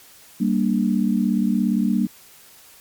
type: chord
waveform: sine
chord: G minor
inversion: none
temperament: equal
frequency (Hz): 196 / 233.1 / 293.7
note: G3 / Bb3 / D4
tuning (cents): 0 / 0 / 0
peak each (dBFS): -20 / -20 / -25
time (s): 0.4-2.07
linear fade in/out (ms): 10
effects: white hiss -48 dBFS RMS until 2.8 s + MP3 96 kbps